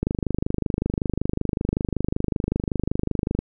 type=click train; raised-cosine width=3 ms; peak=-9 dBFS; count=86; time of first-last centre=0.03-3.39 s; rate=25.3 Hz; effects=none